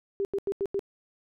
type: tone bursts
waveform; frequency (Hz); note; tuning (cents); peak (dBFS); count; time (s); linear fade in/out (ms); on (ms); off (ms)
sine; 396.3; G4; +19; -25; 5; 0.2-0.793; 0; 49; 87
effects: none